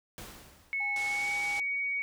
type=noise with exponential decay; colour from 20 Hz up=pink; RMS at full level=-42 dBFS; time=0.18-1.15 s; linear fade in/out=0 ms; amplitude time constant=210 ms
type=tone with pitch glide; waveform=sine; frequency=2200 to 2246 Hz; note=C#7 to C#7; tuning=-14 to +22 cents; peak=-29 dBFS; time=0.73-2.02 s; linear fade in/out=0 ms; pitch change=+36 cents; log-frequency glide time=1.07-1.32 s
type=tone; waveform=triangle; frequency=817 Hz; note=G#5; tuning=29 cents flat; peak=-37 dBFS; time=0.8-1.6 s; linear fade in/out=5 ms
type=low-pass noise; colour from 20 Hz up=white; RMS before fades=-44 dBFS; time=0.96-1.6 s; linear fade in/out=2 ms; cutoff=8200 Hz; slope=24 dB/octave
effects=none